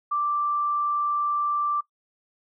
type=tone; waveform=sine; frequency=1174.7 Hz; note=D6; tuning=in tune; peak=-22 dBFS; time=0.11-1.81 s; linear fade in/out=10 ms; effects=noise-tail reverb RT60 0.1 s tail -19 dB re dry